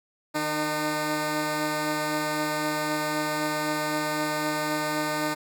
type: tone pair together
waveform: 10% pulse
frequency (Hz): 153.59 / 303.3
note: D#3 / D#4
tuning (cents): -22 / -44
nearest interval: octave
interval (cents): 1178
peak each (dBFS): -25 / -18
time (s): 0.34-5.35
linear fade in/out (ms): 20
effects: none